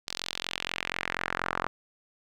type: tone with band-pass filter sweep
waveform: sawtooth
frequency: 44.18 Hz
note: F1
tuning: 21 cents sharp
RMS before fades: -34 dBFS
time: 0.07-1.67 s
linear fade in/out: 0 ms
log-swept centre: 4700 to 1200 Hz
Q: 2
effects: none